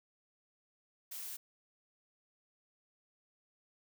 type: noise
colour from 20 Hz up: blue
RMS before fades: -44 dBFS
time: 1.11-1.37 s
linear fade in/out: 10 ms
effects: none